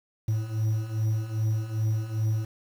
triangle beating tone pair, 107.8 / 110.3 Hz, A2 / A2, -35 / +5 cents, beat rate 2.5 Hz, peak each -28 / -24 dBFS, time 0.28-2.45 s, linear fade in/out 5 ms, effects 8-bit

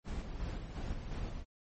brown noise with tremolo, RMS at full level -38 dBFS, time 0.04-1.45 s, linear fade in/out 50 ms, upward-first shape square, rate 2.8 Hz, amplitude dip 40%, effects MP3 32 kbps

